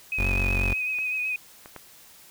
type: tone with vibrato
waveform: sine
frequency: 2514 Hz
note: D#7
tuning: 17 cents sharp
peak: -25 dBFS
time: 0.12-1.36 s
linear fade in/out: 2 ms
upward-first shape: triangle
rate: 8 Hz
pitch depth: 38 cents each way
type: tone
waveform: 30% pulse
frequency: 46.25 Hz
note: F#1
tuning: in tune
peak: -21 dBFS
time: 0.18-0.74 s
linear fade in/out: 10 ms
type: clicks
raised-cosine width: 0.5 ms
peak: -28 / -27 / -23 dBFS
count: 3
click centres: 0.987 / 1.659 / 1.763 s
effects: white hiss -51 dBFS RMS until 2.3 s